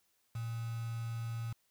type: tone with quantisation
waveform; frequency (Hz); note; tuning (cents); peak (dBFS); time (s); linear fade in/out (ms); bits
sine; 115.1; A#2; -22; -36; 0.35-1.53; 5; 8
effects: white hiss -75 dBFS RMS until 1.7 s